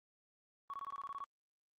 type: tone bursts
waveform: sine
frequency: 1117 Hz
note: C#6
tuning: 13 cents sharp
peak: -40 dBFS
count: 10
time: 0.7-1.24 s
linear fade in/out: 0 ms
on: 36 ms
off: 20 ms
effects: tanh soft clip ceiling -36 dBFS + Opus 24 kbps